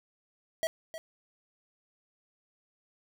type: tone with echo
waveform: square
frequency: 647 Hz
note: E5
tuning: 32 cents flat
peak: -28 dBFS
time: 0.63-0.67 s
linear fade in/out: 0 ms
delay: 310 ms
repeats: 1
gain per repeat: -11 dB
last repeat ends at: 0.98 s
effects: none